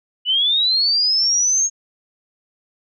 sine linear sweep, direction up, 2923 to 6580 Hz, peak -14 dBFS, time 0.25-1.7 s, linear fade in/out 50 ms, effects none

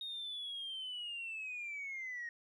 sine linear sweep, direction down, 3732 to 1859 Hz, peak -39 dBFS, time 0.01-2.29 s, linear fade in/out 2 ms, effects tanh soft clip ceiling -37 dBFS + 13-bit

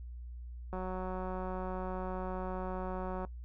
click train, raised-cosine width 1 ms, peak -26 dBFS, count 467, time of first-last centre 0.73-3.249 s, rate 185 Hz, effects noise-tail reverb RT60 0.1 s tail -19 dB re dry + added 60 Hz sine -42 dBFS peak until 3.44 s

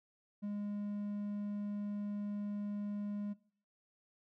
triangle tone, 205.5 Hz, G#3, 18 cents flat, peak -35 dBFS, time 0.42-3.34 s, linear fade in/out 20 ms, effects noise-tail reverb RT60 0.5 s tail -20 dB re dry

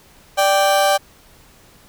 35% pulse tone pair together, 587.3 / 783.2 Hz, D5 / G5, 0 / -2 cents, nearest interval perfect fourth, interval 498 cents, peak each -14 dBFS, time 0.37-0.98 s, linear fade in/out 20 ms, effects pink hiss -49 dBFS RMS until 1.88 s

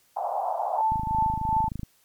white band-pass noise, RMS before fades -28 dBFS, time 0.16-0.82 s, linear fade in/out 10 ms, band 660 to 860 Hz, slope 48 dB/octave
sine tone with tremolo, 880 Hz, A5, in tune, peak -19 dBFS, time 0.77-1.69 s, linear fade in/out 10 ms, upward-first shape triangle, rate 2.8 Hz, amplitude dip 75%
click train, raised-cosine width 5 ms, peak -20 dBFS, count 25, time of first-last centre 0.92-1.833 s, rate 26.3 Hz
effects white hiss -63 dBFS RMS until 2.04 s + MP3 96 kbps

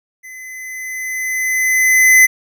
square tone with level ramp, 2030 Hz, B6, 47 cents sharp, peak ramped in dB -33 to -5 dBFS, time 0.23-2.27 s, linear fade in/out 20 ms, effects none

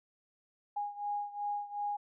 sine beating tone pair, 821 / 823.7 Hz, G#5 / G#5, -20 / -14 cents, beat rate 2.7 Hz, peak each -36 / -39 dBFS, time 0.76-1.97 s, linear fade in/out 10 ms, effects none

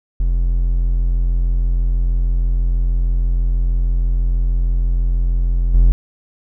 triangle tone with level steps, 43.12 Hz, F1, 21 cents flat, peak -11 / -5 dBFS, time 0.2-5.92 s, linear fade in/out 0 ms, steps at 5.74 s, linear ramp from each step 2 ms, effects none

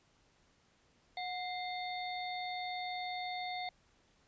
harmonic tone with a mistuned harmonic, 728 Hz, F#5, 28 cents flat, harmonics 1 / 3 / 5 / 6, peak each -39 / -44 / -46 / -49 dBFS, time 1.17-3.69 s, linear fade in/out 2 ms, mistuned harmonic 3, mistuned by -75 cents, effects pink hiss -70 dBFS RMS until 4.27 s + resampled to 16000 Hz

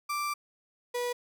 35% pulse tone pair in turn, 1174.7 / 487.5 Hz, D6 / B4, 0 / -23 cents, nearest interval octave + minor third, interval 1523 cents, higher first, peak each -28 dBFS, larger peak neither, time 0.09-0.34 / 0.94-1.13 s, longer first, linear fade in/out 10 ms, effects none

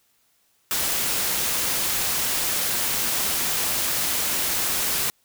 white noise, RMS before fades -24 dBFS, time 0.71-5.1 s, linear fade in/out 0 ms, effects white hiss -65 dBFS RMS until 5.24 s

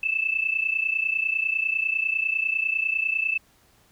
sine tone pair together, 2615 / 2645 Hz, E7 / E7, -15 / +5 cents, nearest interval unison, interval 20 cents, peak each -25 dBFS, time 0.03-3.38 s, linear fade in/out 5 ms, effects pink hiss -60 dBFS RMS until 3.91 s

